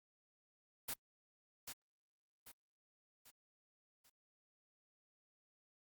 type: noise with echo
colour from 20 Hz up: white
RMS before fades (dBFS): -41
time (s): 0.88-0.94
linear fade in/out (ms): 10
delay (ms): 790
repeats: 4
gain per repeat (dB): -7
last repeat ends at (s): 4.1
effects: Opus 32 kbps